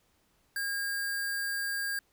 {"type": "tone with sample-and-hold", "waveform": "sine", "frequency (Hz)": 1620, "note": "G#6", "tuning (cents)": -43, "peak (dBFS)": -30, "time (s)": [0.56, 1.99], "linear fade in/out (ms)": 2, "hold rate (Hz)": 6300, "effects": ["pink hiss -70 dBFS RMS until 2.12 s"]}